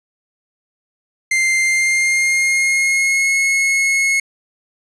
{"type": "tone with pitch glide", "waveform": "45% pulse", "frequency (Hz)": [2093, 2176], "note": ["C7", "C#7"], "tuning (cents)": [0, -33], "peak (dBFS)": -13, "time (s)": [1.31, 4.2], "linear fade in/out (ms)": 5, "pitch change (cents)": 67, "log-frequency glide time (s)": [1.59, 3.34], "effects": ["resampled to 24000 Hz", "9-bit"]}